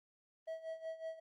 triangle tone with tremolo, 647 Hz, E5, 32 cents flat, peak -37 dBFS, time 0.47-1.2 s, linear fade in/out 10 ms, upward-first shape sine, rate 5.4 Hz, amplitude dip 80%, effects Opus 32 kbps

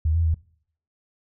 sine tone with pitch steps, 78.5 / 83.4 / 80.3 Hz, D#2 / E2 / E2, +16 / +21 / -45 cents, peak -18 dBFS, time 0.05-0.344 s, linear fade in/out 5 ms, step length 98 ms, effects noise-tail reverb RT60 0.6 s tail -22 dB re dry

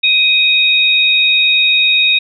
sine tone pair together, 2505 / 3748 Hz, D#7 / A#7, +11 / +9 cents, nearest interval perfect fifth, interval 698 cents, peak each -11 dBFS, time 0.03-2.19 s, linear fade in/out 10 ms, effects none

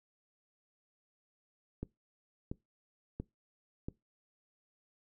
click train, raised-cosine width 3 ms, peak -25 dBFS, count 4, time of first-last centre 1.83-3.885 s, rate 1.46 Hz, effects noise-tail reverb RT60 0.2 s tail -22 dB re dry

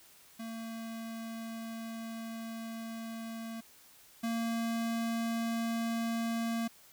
square tone pair in turn, 226.6 / 229.5 Hz, A#3 / A#3, -49 / -27 cents, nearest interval unison, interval 22 cents, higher second, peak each -40 / -32 dBFS, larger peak second, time 0.39-3.61 / 4.23-6.68 s, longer first, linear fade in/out 10 ms, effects white hiss -59 dBFS RMS until 6.92 s

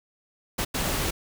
pink noise bursts at uneven times, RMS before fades -27 dBFS, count 2, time 0.58-0.65 / 0.74-1.11 s, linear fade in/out 10 ms, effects none

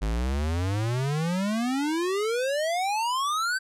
square exponential sweep, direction up, 50.4 to 1568 Hz, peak -25 dBFS, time 0.01-3.59 s, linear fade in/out 20 ms, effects low-pass 10000 Hz 12 dB/octave

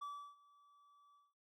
triangle tone with ADSR envelope, 1153 Hz, D6, 32 cents flat, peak -40 dBFS, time 0.01-1.34 s, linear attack 13 ms, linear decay 330 ms, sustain -23 dB, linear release 190 ms, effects MP3 96 kbps

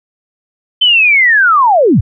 sine linear sweep, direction down, 3095 to 69.3 Hz, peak -5 dBFS, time 0.81-2.01 s, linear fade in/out 10 ms, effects none

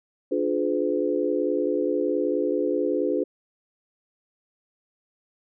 sine chord, D diminished seventh, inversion none, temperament just, 293.7 / 352.4 / 422.9 / 507.5 Hz, D4 / F4 / Ab4 / Cb5, 0 / +16 / +31 / +47 cents, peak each -27 dBFS, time 0.31-3.24 s, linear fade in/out 10 ms, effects none

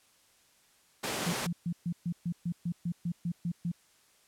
pink high-pass noise, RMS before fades -34 dBFS, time 1.03-1.47 s, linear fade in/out 10 ms, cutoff 190 Hz, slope 12 dB/octave
sine tone bursts, 171.7 Hz, F3, 29 cents flat, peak -29 dBFS, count 13, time 1.26-3.717 s, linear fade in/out 5 ms, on 69 ms, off 130 ms
effects white hiss -65 dBFS RMS until 4.27 s + low-pass 11000 Hz 12 dB/octave

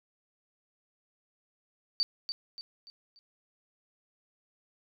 sine tone with echo, 4600 Hz, D8, 37 cents flat, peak -24 dBFS, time 2-2.03 s, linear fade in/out 0 ms, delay 290 ms, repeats 4, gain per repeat -8 dB, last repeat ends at 3.19 s, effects none

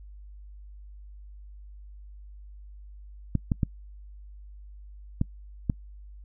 clicks, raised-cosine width 5 ms, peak -11 dBFS, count 5, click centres 3.353 / 3.518 / 3.632 / 5.214 / 5.698 s, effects noise-tail reverb RT60 0.1 s tail -25 dB re dry + added 50 Hz sine -43 dBFS peak until 6.24 s

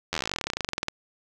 slowing click train, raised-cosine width 0.2 ms, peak -10 dBFS, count 29, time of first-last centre 0.13-0.884 s, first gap 11 ms, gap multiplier 1.06, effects none

